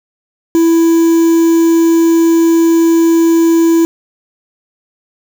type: tone with quantisation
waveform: triangle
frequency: 331.1 Hz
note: E4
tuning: 8 cents sharp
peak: -4 dBFS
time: 0.55-3.85 s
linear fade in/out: 0 ms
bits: 4
effects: none